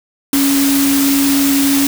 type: tone in noise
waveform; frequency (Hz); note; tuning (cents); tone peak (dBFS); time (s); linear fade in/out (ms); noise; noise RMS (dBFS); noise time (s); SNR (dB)
sine; 277.2; C#4; 0; -11; 0.33-1.87; 2; white; -18; 0.33-1.87; +4
effects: none